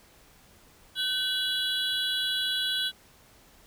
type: tone cluster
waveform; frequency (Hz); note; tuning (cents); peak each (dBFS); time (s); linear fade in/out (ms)
triangle; 1528 / 2922 / 3357 / 3942; G6 / F#7 / G#7 / B7; -45 / -22 / +18 / -4; -32 / -34 / -28 / -30; 0.95-2.92; 50
effects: pink hiss -57 dBFS RMS until 3.66 s